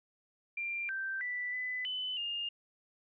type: tone with pitch steps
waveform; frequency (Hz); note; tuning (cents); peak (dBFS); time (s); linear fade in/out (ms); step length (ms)
sine; 2378 / 1563 / 1975 / 2003 / 3016 / 2824; D7 / G6 / B6 / B6 / F#7 / F7; +21 / -6 / 0 / +24 / +32 / +19; -34; 0.57-2.49; 5; 320
effects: none